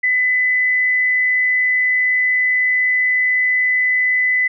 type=tone with frequency modulation; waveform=sine; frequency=2006 Hz; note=B6; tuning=26 cents sharp; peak=-13 dBFS; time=0.03-4.48 s; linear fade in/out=10 ms; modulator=81.5 Hz; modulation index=0.26; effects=none